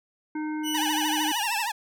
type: harmonic tone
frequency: 306.8 Hz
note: D#4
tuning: 24 cents flat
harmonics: 1 / 3 / 5 / 7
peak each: -28 / -38 / -42 / -45 dBFS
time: 0.35-1.32 s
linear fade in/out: 5 ms
type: tone with pitch glide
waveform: sawtooth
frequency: 2960 to 2652 Hz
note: F#7 to E7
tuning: 0 to +10 cents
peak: -26 dBFS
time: 0.63-1.67 s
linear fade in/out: 50 ms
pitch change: -190 cents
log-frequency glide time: 1.36-1.51 s
type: tone with vibrato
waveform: sawtooth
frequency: 880 Hz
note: A5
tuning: in tune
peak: -23 dBFS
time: 0.74-1.72 s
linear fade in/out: 10 ms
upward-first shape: triangle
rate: 13 Hz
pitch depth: 190 cents each way
effects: none